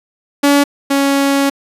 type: tone pair in turn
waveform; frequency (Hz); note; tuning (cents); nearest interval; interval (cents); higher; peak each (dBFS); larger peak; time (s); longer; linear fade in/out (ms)
sawtooth; 284.5 / 277.7; C#4 / C#4; +45 / +3; unison; 42; first; -4 / -7; first; 0.43-0.64 / 0.9-1.5; second; 10
effects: resampled to 32000 Hz